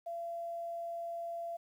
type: tone with quantisation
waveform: sine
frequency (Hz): 680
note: F5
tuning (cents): -46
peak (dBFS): -37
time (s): 0.06-1.57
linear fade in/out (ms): 10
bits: 11
effects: none